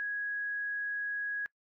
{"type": "tone", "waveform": "sine", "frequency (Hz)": 1661, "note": "G#6", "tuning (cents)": 0, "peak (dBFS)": -32, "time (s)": [0, 1.46], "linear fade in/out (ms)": 0, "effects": ["noise-tail reverb RT60 0.1 s tail -22 dB re dry"]}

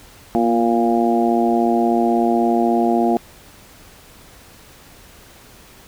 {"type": "harmonic tone with a mistuned harmonic", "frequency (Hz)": 116.5, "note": "A#2", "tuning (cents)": -1, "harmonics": [2, 3, 4, 5, 6, 7], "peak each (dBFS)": [-18, -19, -26, -30, -19, -25], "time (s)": [0.35, 3.17], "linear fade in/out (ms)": 0, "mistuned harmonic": 2, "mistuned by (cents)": 23, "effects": ["pink hiss -45 dBFS RMS until 5.87 s"]}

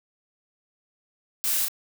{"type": "noise with echo", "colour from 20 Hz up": "blue", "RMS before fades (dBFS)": -26, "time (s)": [1.44, 1.65], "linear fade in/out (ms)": 0, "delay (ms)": 33, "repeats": 1, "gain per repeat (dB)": -3, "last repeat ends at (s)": 1.683, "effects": []}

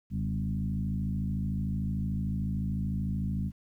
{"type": "tone with frequency modulation", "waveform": "sine", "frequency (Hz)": 137.4, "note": "C#3", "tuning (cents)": -15, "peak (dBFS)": -28, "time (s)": [0.1, 3.52], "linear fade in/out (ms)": 50, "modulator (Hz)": 53.5, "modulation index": 1.6, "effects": ["11-bit"]}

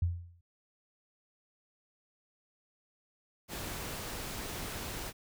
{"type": "tone with exponential decay", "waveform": "sine", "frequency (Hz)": 86.5, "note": "F2", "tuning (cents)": -16, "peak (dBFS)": -24, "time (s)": [0.02, 0.41], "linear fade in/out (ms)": 5, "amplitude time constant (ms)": 84}
{"type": "noise", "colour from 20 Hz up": "pink", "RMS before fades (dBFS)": -40, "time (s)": [3.48, 5.13], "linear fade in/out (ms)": 50}
{"effects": []}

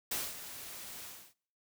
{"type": "noise with ADSR envelope", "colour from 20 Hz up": "white", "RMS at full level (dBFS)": -34, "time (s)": [0.11, 1.34], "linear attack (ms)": 7, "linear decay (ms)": 220, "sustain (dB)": -12, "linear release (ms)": 300, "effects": ["noise-tail reverb RT60 0.6 s tail -25 dB re dry"]}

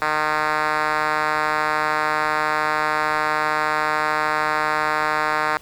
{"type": "tone with band-pass filter", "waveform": "5% pulse", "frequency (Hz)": 153.2, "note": "D#3", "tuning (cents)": -27, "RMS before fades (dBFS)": -21, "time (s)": [0.02, 5.57], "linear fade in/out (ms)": 0, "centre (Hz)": 1300, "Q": 0.94, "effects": ["pink hiss -47 dBFS RMS until 5.61 s"]}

